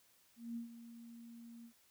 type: tone with ADSR envelope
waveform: sine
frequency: 233.1 Hz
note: A#3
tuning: in tune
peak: -39 dBFS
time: 0.36-1.73 s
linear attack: 200 ms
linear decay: 120 ms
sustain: -12 dB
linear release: 80 ms
effects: white hiss -70 dBFS RMS until 1.9 s